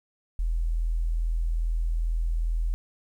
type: tone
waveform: sine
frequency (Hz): 41.2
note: E1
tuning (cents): 0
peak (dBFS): -23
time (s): 0.39-2.74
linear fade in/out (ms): 0
effects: 10-bit